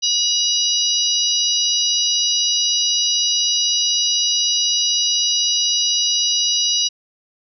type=harmonic tone with a mistuned harmonic; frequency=976 Hz; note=B5; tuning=21 cents flat; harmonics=3 / 4 / 5 / 6; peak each=-21 / -21 / -21 / -21 dBFS; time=0.02-6.89 s; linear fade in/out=20 ms; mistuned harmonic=3; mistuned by=-18 cents; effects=none